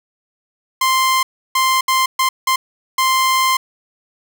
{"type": "tone bursts at uneven times", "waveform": "sawtooth", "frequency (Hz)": 1046.5, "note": "C6", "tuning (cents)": 0, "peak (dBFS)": -9, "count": 6, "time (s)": [[0.81, 1.23], [1.55, 1.81], [1.88, 2.06], [2.19, 2.29], [2.47, 2.56], [2.98, 3.57]], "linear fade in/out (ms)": 5, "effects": []}